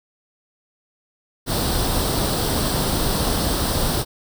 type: noise with comb filter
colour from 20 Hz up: pink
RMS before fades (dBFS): -21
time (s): 1.46-4.05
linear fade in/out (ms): 50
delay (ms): 0.22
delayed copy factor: +0.6
effects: none